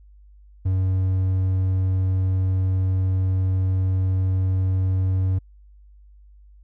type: tone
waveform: triangle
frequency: 93.8 Hz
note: F#2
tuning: 24 cents sharp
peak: -16 dBFS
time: 0.65-5.39 s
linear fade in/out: 10 ms
effects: added 50 Hz sine -46 dBFS peak until 6.63 s